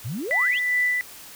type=exponential sweep; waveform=sine; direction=up; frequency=96.7 to 3768 Hz; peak=-27 dBFS; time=0.04-0.6 s; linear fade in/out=20 ms
type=tone with tremolo; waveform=sine; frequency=1983 Hz; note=B6; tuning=7 cents sharp; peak=-18 dBFS; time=0.31-1.01 s; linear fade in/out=0 ms; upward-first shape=sine; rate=2.5 Hz; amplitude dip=35%
effects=white hiss -43 dBFS RMS until 1.35 s